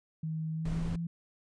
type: tone with pitch glide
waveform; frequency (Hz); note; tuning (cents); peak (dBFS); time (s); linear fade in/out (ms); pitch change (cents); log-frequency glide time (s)
sine; 158.7 to 168.14; D#3 to E3; +35 to +35; -32; 0.23-1.07; 5; +100; 0.53-0.94
type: noise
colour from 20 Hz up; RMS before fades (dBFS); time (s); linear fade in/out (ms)
brown; -36; 0.65-0.96; 5
effects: resampled to 22050 Hz